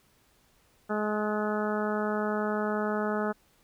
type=harmonic tone with a mistuned harmonic; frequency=211.2 Hz; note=G#3; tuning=29 cents sharp; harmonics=1 / 2 / 3 / 4 / 5 / 6 / 7 / 8; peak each=-31 / -32 / -34 / -37 / -42 / -36 / -38 / -45 dBFS; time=0.89-3.33 s; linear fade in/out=20 ms; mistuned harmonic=8; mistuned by=+27 cents; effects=pink hiss -65 dBFS RMS until 3.63 s

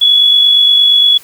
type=tone with amplitude modulation; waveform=sine; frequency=3387 Hz; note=G#7; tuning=33 cents sharp; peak=-3 dBFS; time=0.01-1.18 s; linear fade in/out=10 ms; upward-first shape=sine; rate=48.6 Hz; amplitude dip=40%; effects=white hiss -39 dBFS RMS until 1.23 s

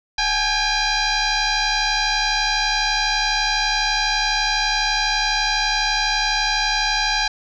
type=tone with frequency modulation; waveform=sine; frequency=1584 Hz; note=G6; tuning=18 cents sharp; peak=-17 dBFS; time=0.18-7.28 s; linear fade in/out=5 ms; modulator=810 Hz; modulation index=4.6; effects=none

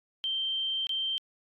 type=tone with dropouts; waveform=sine; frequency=3136 Hz; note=G7; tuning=in tune; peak=-28 dBFS; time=0.24-1.18 s; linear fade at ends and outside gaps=0 ms; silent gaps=0.869-0.893 s; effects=AAC 64 kbps

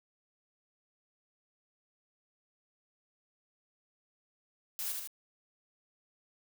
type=noise with echo; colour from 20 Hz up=blue; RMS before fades=-37 dBFS; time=4.79-4.92 s; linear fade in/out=0 ms; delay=77 ms; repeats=2; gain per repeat=-3 dB; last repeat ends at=5.074 s; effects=none

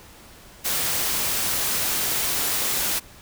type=noise; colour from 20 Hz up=white; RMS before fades=-24 dBFS; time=0.64-3 s; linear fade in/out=20 ms; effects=pink hiss -47 dBFS RMS until 3.21 s

